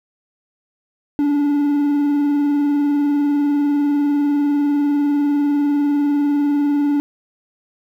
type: tone with vibrato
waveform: triangle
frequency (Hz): 288.8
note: D4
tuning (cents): -29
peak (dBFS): -12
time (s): 1.19-7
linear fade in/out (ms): 0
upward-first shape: square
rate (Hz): 20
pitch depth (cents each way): 28
effects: 9-bit